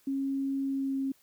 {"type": "tone with pitch glide", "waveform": "sine", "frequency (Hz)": [272.6, 270.1], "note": ["C#4", "C#4"], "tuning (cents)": [-29, -45], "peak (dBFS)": -28, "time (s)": [0.07, 1.12], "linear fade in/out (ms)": 5, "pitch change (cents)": -16, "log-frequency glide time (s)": [0.61, 0.98], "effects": ["white hiss -65 dBFS RMS until 1.22 s"]}